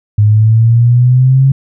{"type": "exponential sweep", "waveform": "sine", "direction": "up", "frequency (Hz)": [103.83, 136.7], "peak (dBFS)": -4, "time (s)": [0.18, 1.52], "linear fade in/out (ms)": 5, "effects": []}